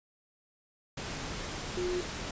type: tone in noise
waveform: sine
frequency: 359.2 Hz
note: F4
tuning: 49 cents sharp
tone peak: -30 dBFS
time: 1.77-2.01 s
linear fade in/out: 5 ms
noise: pink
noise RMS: -38 dBFS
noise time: 0.97-2.31 s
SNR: +5 dB
effects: resampled to 16000 Hz